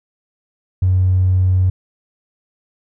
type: tone with tanh clipping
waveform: triangle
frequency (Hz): 92.5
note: F#2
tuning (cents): 0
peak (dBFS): -10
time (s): 0.82-1.7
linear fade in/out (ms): 5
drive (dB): 1
effects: none